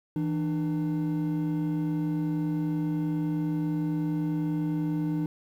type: tone pair together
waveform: triangle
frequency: 162.76 / 300.4 Hz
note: E3 / D4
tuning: -22 / +39 cents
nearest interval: major seventh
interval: 1061 cents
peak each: -26 dBFS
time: 0.16-5.26 s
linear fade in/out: 2 ms
effects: tanh soft clip ceiling -17 dBFS + 10-bit